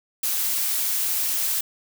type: noise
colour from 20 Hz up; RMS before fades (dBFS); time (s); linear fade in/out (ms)
blue; -24; 0.23-1.61; 5
effects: none